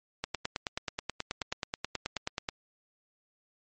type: click train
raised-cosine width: 0.2 ms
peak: -14 dBFS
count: 22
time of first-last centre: 0.24-2.488 s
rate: 9.34 Hz
effects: MP3 32 kbps